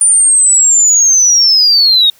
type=linear sweep; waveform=sine; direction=down; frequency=9260 to 3684 Hz; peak=-4 dBFS; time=0.01-2.1 s; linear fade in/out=2 ms; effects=tanh soft clip ceiling 0 dBFS + white hiss -47 dBFS RMS until 2.19 s